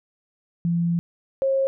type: tone pair in turn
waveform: sine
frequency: 170.4 / 538.8 Hz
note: F3 / C#5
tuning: -42 / -49 cents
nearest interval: octave + minor sixth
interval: 1993 cents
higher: second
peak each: -19 / -18 dBFS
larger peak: second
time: 0.65-0.99 / 1.42-1.67 s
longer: first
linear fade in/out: 0 ms
effects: none